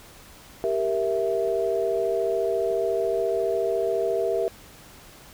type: chord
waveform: sine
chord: E diminished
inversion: first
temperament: equal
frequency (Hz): 392 / 466.2 / 659.3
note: G4 / Bb4 / E5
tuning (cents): 0 / 0 / 0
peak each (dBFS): -26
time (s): 0.64-4.48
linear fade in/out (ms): 0
effects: pink hiss -48 dBFS RMS until 5.33 s